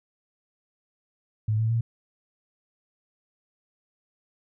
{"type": "tone with pitch steps", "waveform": "sine", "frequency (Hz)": [108, 111.68, 115.48], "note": ["A2", "A2", "A#2"], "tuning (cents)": [-32, 26, -16], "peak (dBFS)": -21, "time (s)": [1.48, 1.81], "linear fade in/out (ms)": 5, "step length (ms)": 110, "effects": []}